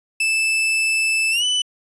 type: tone with pitch glide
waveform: 40% pulse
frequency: 2634 to 2991 Hz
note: E7 to F#7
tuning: -2 to +18 cents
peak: -16 dBFS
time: 0.2-1.62 s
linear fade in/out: 5 ms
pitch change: +220 cents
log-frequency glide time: 1.31-1.44 s
effects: resampled to 24000 Hz